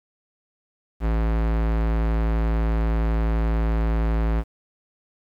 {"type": "tone", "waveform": "square", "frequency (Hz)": 55.5, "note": "A1", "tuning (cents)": 16, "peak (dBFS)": -20, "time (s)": [1, 4.44], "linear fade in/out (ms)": 50, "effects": ["low-pass 2000 Hz 12 dB/octave", "8-bit"]}